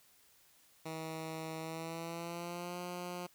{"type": "tone with pitch glide", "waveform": "10% pulse", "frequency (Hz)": [160.1, 177.64], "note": ["D#3", "F3"], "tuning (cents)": [50, 30], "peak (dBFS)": -32, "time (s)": [0.85, 3.27], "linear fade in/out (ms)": 10, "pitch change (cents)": 180, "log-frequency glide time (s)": [1.59, 2.79], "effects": ["white hiss -66 dBFS RMS until 3.34 s"]}